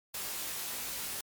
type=noise with comb filter; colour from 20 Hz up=white; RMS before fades=-38 dBFS; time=0.14-1.21 s; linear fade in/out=5 ms; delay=20 ms; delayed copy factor=+0.9; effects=MP3 96 kbps